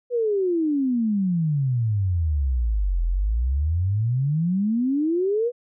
sine exponential two-way sweep, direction down then up, 497.6 to 41.29 to 497.6 Hz, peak -19 dBFS, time 0.1-5.52 s, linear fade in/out 50 ms, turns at 3.04 s, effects none

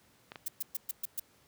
clicks, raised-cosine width 0.3 ms, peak -27 dBFS, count 2, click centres 0.319 / 0.358 s
violet noise bursts, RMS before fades -34 dBFS, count 6, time 0.46-1.198 s, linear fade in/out 5 ms, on 23 ms, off 120 ms
effects pink hiss -65 dBFS RMS until 1.47 s + high-pass 80 Hz 12 dB/octave

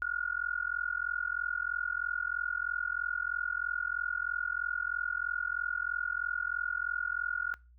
sine tone with amplitude modulation, 1432 Hz, F6, 43 cents sharp, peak -26 dBFS, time 0.02-7.54 s, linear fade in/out 0 ms, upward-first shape sine, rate 43.1 Hz, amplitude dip 95%, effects noise-tail reverb RT60 0.3 s tail -25 dB re dry + added 60 Hz sine -56 dBFS peak until 7.78 s

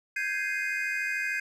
triangle chord, Ab major seventh, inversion third, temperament equal, 1568 / 1661.2 / 2093 / 2489 Hz, G6 / Ab6 / C7 / Eb7, 0 / 0 / 0 / 0 cents, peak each -32 dBFS, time 0.16-1.4 s, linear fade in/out 5 ms, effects none

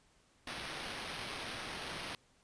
white noise with sample-and-hold, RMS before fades -43 dBFS, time 0.47-2.15 s, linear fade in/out 2 ms, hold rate 7350 Hz, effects pink hiss -69 dBFS RMS until 2.43 s + resampled to 22050 Hz

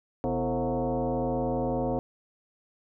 sine tone with frequency modulation, 138.59 Hz, C#3, in tune, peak -25 dBFS, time 0.24-1.99 s, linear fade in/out 0 ms, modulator 195 Hz, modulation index 3.2, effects none

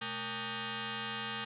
sine tone with frequency modulation, 804 Hz, G5, 44 cents sharp, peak -36 dBFS, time 0.01-1.45 s, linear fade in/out 10 ms, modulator 340 Hz, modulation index 7.8, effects none

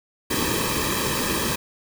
pink noise with comb filter, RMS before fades -24 dBFS, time 0.3-1.56 s, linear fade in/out 10 ms, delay 1.4 ms, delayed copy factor -0.8, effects none

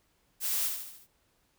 blue noise with echo, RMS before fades -31 dBFS, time 0.4-0.71 s, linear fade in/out 50 ms, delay 73 ms, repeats 5, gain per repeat -5 dB, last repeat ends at 1.075 s, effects pink hiss -71 dBFS RMS until 1.58 s

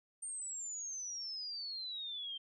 sine exponential sweep, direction down, 8870 to 3136 Hz, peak -40 dBFS, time 0.22-2.38 s, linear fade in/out 10 ms, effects none

